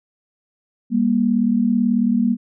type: tone pair together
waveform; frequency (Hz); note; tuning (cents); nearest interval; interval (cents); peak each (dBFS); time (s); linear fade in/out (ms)
sine; 199.9 / 238.2; G3 / A#3; +34 / +38; minor third; 304; -19 / -16; 0.9-2.37; 50
effects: none